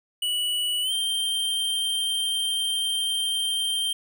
square tone with pitch glide, 2945 to 3156 Hz, F#7 to G7, -9 to +11 cents, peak -24 dBFS, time 0.22-3.93 s, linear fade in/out 5 ms, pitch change +120 cents, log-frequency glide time 0.82-0.92 s, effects none

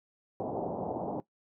white low-pass noise, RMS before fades -34 dBFS, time 0.4-1.2 s, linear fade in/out 0 ms, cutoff 820 Hz, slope 48 dB/octave, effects noise-tail reverb RT60 0.1 s tail -17 dB re dry + high-pass 150 Hz 12 dB/octave

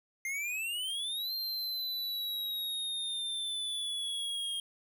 square exponential two-way sweep, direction up then down, 2093 to 4187 to 3231 Hz, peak -34 dBFS, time 0.25-4.6 s, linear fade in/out 2 ms, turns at 1.34 s, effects none

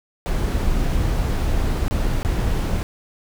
brown noise with dropouts, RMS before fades -20 dBFS, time 0.26-2.83 s, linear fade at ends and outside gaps 0 ms, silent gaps 1.881-1.91 / 2.23-2.249 s, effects none

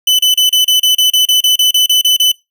40% pulse tone bursts, 3007 Hz, F#7, 27 cents sharp, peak -6 dBFS, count 15, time 0.07-2.318 s, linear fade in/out 5 ms, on 120 ms, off 32 ms, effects noise-tail reverb RT60 0.2 s tail -21 dB re dry

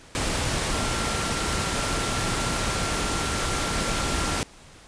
sine tone in noise, 1369 Hz, F6, 35 cents flat, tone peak -34 dBFS, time 0.72-4.4 s, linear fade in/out 0 ms, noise pink, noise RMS -26 dBFS, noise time 0.15-4.43 s, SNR -11 dB, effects pink hiss -49 dBFS RMS until 4.87 s + resampled to 22050 Hz

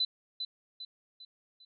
sine tone with echo, 4007 Hz, B7, 24 cents sharp, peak -26 dBFS, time 0-0.05 s, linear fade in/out 5 ms, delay 400 ms, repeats 4, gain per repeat -7 dB, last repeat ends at 1.65 s, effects none

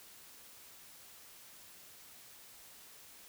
silence, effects white hiss -56 dBFS RMS until 3.28 s

